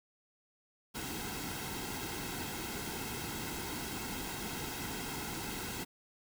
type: noise with comb filter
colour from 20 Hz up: pink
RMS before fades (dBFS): -40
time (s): 0.94-5.85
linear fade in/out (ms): 20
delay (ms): 1.7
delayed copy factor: -0.65
effects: none